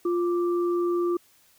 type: tone pair together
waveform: sine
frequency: 349.2 / 1174.6 Hz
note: F4 / D6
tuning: 0 / 0 cents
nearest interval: octave + major sixth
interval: 2100 cents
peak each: -22 / -34 dBFS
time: 0.05-1.17 s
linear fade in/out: 5 ms
effects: white hiss -60 dBFS RMS until 1.58 s